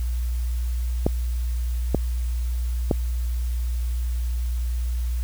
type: clicks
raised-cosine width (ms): 2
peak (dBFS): -5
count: 3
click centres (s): 1.065 / 1.947 / 2.912
effects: added 60 Hz sine -22 dBFS peak until 5.23 s + white hiss -46 dBFS RMS until 5.23 s